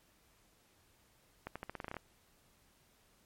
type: accelerating click train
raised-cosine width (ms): 0.5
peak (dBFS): -26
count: 11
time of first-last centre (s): 1.47-1.967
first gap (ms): 86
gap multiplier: 0.87
effects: pink hiss -69 dBFS RMS until 3.25 s + MP3 64 kbps